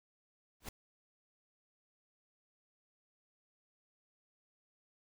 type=noise with exponential growth; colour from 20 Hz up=pink; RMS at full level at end=-38 dBFS; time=0.6-0.69 s; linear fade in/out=5 ms; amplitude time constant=19 ms; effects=none